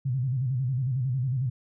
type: tone with vibrato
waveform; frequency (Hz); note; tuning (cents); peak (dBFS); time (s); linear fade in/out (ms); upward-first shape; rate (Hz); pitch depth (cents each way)
sine; 128.7; C3; -28; -24; 0.05-1.5; 10; square; 11; 98
effects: none